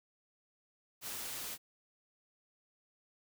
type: noise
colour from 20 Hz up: white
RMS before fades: -42 dBFS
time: 1.01-1.58 s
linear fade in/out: 50 ms
effects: none